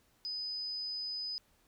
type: tone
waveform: sine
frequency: 5000 Hz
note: D#8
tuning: 8 cents sharp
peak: -36 dBFS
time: 0.25-1.38 s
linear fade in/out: 0 ms
effects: pink hiss -70 dBFS RMS until 1.67 s